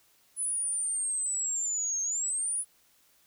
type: linear two-way sweep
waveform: sine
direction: down then up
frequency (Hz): 10080 to 6370 to 10080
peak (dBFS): -28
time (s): 0.36-2.65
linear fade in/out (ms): 50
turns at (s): 2.02
effects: white hiss -65 dBFS RMS until 3.26 s